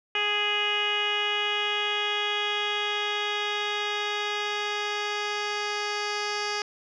10% pulse tone with low-pass filter sweep, 415.3 Hz, G#4, in tune, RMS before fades -28 dBFS, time 0.15-6.62 s, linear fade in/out 2 ms, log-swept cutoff 2800 to 4700 Hz, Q 6.4, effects none

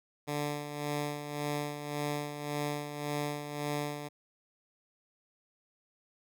10% pulse tone with tremolo, 146.83 Hz, D3, in tune, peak -23 dBFS, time 0.27-4.09 s, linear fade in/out 20 ms, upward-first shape sine, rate 1.8 Hz, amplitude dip 60%, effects none

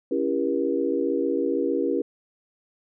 sine chord, C# diminished seventh, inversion none, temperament just, 277.2 / 332.6 / 399.1 / 479 Hz, C#4 / E4 / G4 / Bb4, 0 / +16 / +31 / +47 cents, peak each -27 dBFS, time 0.11-2.02 s, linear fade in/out 5 ms, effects none

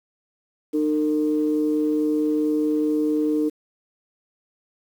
sine tone pair together, 304.1 / 455.6 Hz, D#4 / A#4, -40 / -40 cents, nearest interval perfect fifth, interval 700 cents, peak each -19 / -24 dBFS, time 0.73-3.5 s, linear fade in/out 20 ms, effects tanh soft clip ceiling -11 dBFS + 8-bit

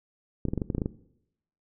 clicks, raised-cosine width 3 ms, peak -15 dBFS, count 10, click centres 0.453 / 0.485 / 0.535 / 0.577 / 0.618 / 0.702 / 0.749 / 0.782 / 0.818 / 0.859 s, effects noise-tail reverb RT60 0.8 s tail -19 dB re dry

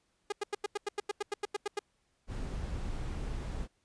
sawtooth tone bursts, 410.1 Hz, G#4, 22 cents flat, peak -27 dBFS, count 14, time 0.3-1.792 s, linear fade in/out 5 ms, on 23 ms, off 90 ms
brown noise, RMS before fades -37 dBFS, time 2.27-3.68 s, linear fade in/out 50 ms
effects pink hiss -75 dBFS RMS until 3.84 s + resampled to 22050 Hz

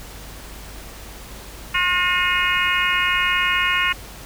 harmonic tone with a mistuned harmonic, 358.5 Hz, F4, 45 cents sharp, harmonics 3 / 4 / 5 / 6 / 7 / 8, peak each -24 / -24 / -24 / -24 / -24 / -24 dBFS, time 1.74-3.93 s, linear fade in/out 10 ms, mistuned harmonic 5, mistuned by +33 cents, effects added 50 Hz sine -39 dBFS peak until 4.25 s + pink hiss -39 dBFS RMS until 4.25 s

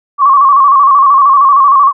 sine tone with vibrato, 1109 Hz, C#6, in tune, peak -3 dBFS, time 0.18-1.93 s, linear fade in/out 50 ms, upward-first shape square, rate 13 Hz, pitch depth 61 cents each way, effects none

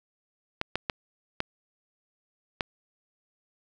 clicks, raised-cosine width 0.3 ms, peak -11 dBFS, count 5, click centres 0.614 / 0.756 / 0.898 / 1.404 / 2.608 s, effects none

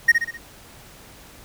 triangle tone with echo, 1864.7 Hz, A#6, in tune, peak -7 dBFS, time 0.08-0.12 s, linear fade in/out 10 ms, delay 64 ms, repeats 4, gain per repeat -6 dB, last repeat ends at 0.376 s, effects pink hiss -46 dBFS RMS until 1.44 s

